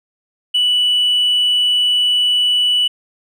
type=tone with tanh clipping; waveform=triangle; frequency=2960 Hz; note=F#7; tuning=in tune; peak=-12 dBFS; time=0.54-2.88 s; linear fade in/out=10 ms; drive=5 dB; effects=none